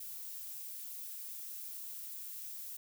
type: noise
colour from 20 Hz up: violet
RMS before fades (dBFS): -45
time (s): 0-2.77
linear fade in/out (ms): 5
effects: none